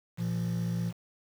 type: tone pair together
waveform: triangle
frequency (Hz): 116.54 / 172.33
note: A#2 / F3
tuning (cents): 0 / -23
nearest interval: perfect fifth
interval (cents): 677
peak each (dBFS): -29 / -27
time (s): 0.17-0.93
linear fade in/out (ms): 50
effects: tanh soft clip ceiling -24 dBFS + 8-bit